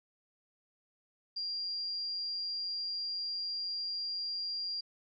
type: tone with amplitude modulation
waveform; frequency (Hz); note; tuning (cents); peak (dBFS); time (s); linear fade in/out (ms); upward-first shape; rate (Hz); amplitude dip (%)
sine; 4771; D8; +26; -33; 1.36-4.81; 10; sine; 188; 25
effects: none